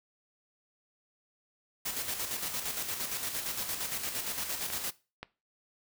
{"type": "noise with tremolo", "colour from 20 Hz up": "white", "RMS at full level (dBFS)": -34, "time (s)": [1.85, 4.91], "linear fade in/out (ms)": 10, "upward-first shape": "square", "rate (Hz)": 8.7, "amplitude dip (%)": 45}
{"type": "clicks", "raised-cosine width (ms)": 0.3, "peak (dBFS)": -23, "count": 2, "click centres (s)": [4.702, 5.23]}
{"effects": ["noise-tail reverb RT60 0.3 s tail -19 dB re dry"]}